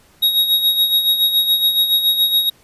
square tone with tremolo, 3782 Hz, A#7, 24 cents sharp, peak -11 dBFS, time 0.22-2.5 s, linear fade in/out 10 ms, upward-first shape sine, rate 7.1 Hz, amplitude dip 60%, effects pink hiss -52 dBFS RMS until 2.63 s + resampled to 32000 Hz

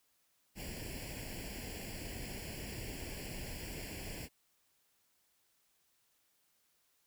pink noise with comb filter, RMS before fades -44 dBFS, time 0.55-4.29 s, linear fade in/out 50 ms, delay 0.4 ms, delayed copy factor +0.85, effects white hiss -75 dBFS RMS until 7.06 s

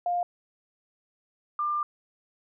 sine tone pair in turn, 705 / 1194.6 Hz, F5 / D6, +16 / +29 cents, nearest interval major sixth, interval 913 cents, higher second, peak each -24 / -25 dBFS, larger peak first, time 0.06-0.23 / 1.59-1.83 s, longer second, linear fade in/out 2 ms, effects none

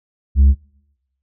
triangle tone with tanh clipping, 68.7 Hz, C#2, 15 cents flat, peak -8 dBFS, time 0.35-0.55 s, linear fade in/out 50 ms, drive 8 dB, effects noise-tail reverb RT60 0.9 s tail -24 dB re dry

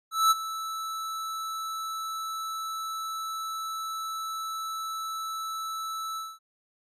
square tone with ADSR envelope, 1314 Hz, E6, 6 cents flat, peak -17 dBFS, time 0.11-6.39 s, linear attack 200 ms, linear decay 25 ms, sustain -15 dB, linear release 220 ms, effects MP3 64 kbps

